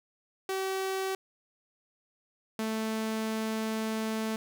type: tone pair in turn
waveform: sawtooth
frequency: 382.5 / 220.2 Hz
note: G4 / A3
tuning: -42 / +2 cents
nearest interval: minor seventh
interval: 956 cents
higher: first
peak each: -26 dBFS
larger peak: neither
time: 0.49-1.15 / 2.59-4.36 s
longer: second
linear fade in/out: 2 ms
effects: 11-bit